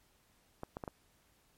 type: clicks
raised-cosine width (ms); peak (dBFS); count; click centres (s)
1; -26; 4; 0.634 / 0.769 / 0.838 / 0.878
effects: pink hiss -70 dBFS RMS until 1.57 s + MP3 64 kbps